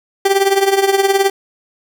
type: tone with tremolo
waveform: 30% pulse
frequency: 392 Hz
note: G4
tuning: in tune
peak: -5 dBFS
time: 0.25-1.3 s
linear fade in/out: 5 ms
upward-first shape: triangle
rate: 19 Hz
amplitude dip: 80%
effects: none